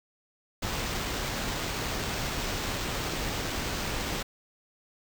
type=noise with sample-and-hold; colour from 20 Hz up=pink; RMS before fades=-32 dBFS; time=0.62-4.23 s; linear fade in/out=10 ms; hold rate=11025 Hz; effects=none